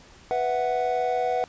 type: chord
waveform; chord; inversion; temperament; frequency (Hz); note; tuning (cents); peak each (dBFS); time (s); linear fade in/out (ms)
triangle; B suspended fourth; none; equal; 493.9 / 659.3 / 740; B4 / E5 / F#5; 0 / 0 / 0; -25 / -28 / -23; 0.31-1.44; 0
effects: pink hiss -51 dBFS RMS until 1.48 s + resampled to 16000 Hz